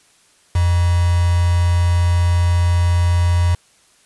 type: tone with quantisation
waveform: sine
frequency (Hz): 87.31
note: F2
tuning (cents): 0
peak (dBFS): -12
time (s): 0.55-3.55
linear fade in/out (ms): 5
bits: 4
effects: white hiss -54 dBFS RMS until 4.05 s + resampled to 24000 Hz